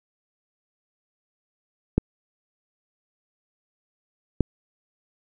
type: clicks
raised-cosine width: 3 ms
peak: -5 dBFS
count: 2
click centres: 1.98 / 4.407 s
effects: none